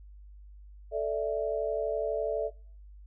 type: chord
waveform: sine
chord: A suspended fourth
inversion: none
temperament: equal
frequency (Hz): 440 / 587.3 / 659.3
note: A4 / D5 / E5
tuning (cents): 0 / 0 / 0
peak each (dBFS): -32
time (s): 0.91-2.51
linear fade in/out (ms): 50
effects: noise-tail reverb RT60 0.5 s tail -24 dB re dry + added 50 Hz sine -47 dBFS peak until 3.06 s